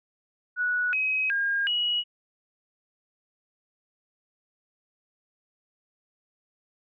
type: tone with pitch steps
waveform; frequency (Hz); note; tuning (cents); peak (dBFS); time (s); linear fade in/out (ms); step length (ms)
sine; 1470 / 2538 / 1617 / 2912; F#6 / D#7 / G#6 / F#7; -12 / +34 / -47 / -28; -23; 0.56-2.04; 50; 370
effects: none